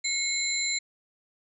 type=tone cluster; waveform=sine; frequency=2169 / 4064 / 7250 Hz; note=C#7 / B7 / A#8; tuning=-38 / +49 / -49 cents; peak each=-30 dBFS; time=0.04-0.79 s; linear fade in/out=10 ms; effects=none